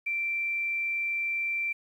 sine tone, 2349 Hz, D7, in tune, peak -27 dBFS, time 0.06-1.73 s, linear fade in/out 10 ms, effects 10-bit

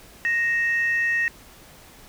sine tone pair together, 1864.7 / 2637 Hz, A#6 / E7, 0 / 0 cents, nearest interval tritone, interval 600 cents, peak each -19 / -29 dBFS, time 0.25-1.28 s, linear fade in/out 0 ms, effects tanh soft clip ceiling -14 dBFS + pink hiss -48 dBFS RMS until 2.08 s

